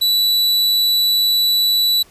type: tone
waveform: 45% pulse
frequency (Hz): 3951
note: B7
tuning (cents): 0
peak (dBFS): -13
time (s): 0.01-2.03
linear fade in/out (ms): 10
effects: pink hiss -49 dBFS RMS until 2.1 s + resampled to 32000 Hz